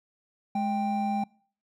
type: tone pair together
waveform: triangle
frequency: 210.1 / 788 Hz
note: G#3 / G5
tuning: +20 / +9 cents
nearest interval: octave + major seventh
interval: 2289 cents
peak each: -26 dBFS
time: 0.55-1.24 s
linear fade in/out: 5 ms
effects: noise-tail reverb RT60 0.5 s tail -25 dB re dry